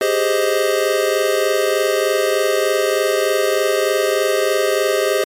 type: chord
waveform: square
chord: Ab major seventh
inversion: third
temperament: equal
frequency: 392 / 415.3 / 523.3 / 622.3 Hz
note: G4 / Ab4 / C5 / Eb5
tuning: 0 / 0 / 0 / 0 cents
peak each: -21 dBFS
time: 0.01-5.24 s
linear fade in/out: 2 ms
effects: MP3 64 kbps